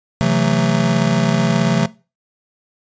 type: chord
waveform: square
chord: F# half-diminished seventh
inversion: second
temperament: just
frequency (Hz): 133.2 / 166.5 / 185 / 222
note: C3 / E3 / F#3 / A3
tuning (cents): +31 / +18 / 0 / +16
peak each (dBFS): -20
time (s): 0.21-1.86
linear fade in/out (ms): 0
effects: noise-tail reverb RT60 0.3 s tail -19 dB re dry + resampled to 16000 Hz